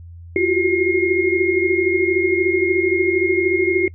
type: tone cluster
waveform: sine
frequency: 343.9 / 367.7 / 380.9 / 2144 Hz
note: F4 / F#4 / G4 / C7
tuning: -27 / -11 / -50 / +42 cents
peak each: -20 dBFS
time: 0.36-3.88 s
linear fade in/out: 2 ms
effects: noise-tail reverb RT60 0.1 s tail -24 dB re dry + added 85 Hz sine -35 dBFS peak until 3.94 s